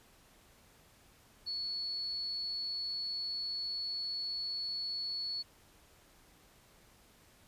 sine tone, 4405 Hz, C#8, 12 cents flat, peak -35 dBFS, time 1.46-5.43 s, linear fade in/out 20 ms, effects pink hiss -63 dBFS RMS until 7.47 s + resampled to 32000 Hz

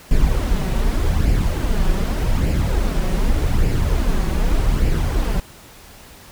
brown noise with flanger, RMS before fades -17 dBFS, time 0.11-5.4 s, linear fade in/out 2 ms, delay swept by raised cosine 0.4 to 5.4 ms, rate 0.84 Hz, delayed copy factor +0.55, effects pink hiss -43 dBFS RMS until 6.31 s

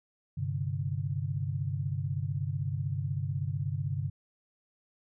sine chord, G suspended fourth, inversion none, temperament equal, 98 / 130.81 / 146.83 Hz, G2 / C3 / D3, 0 / 0 / 0 cents, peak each -34 dBFS, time 0.37-4.1 s, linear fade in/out 10 ms, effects none

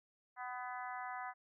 harmonic tone with a mistuned harmonic, 250 Hz, B3, 21 cents sharp, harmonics 3 / 4 / 5 / 6 / 7 / 8, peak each -45 / -47 / -49 / -51 / -52 / -53 dBFS, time 0.36-1.34 s, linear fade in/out 50 ms, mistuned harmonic 7, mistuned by -26 cents, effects none

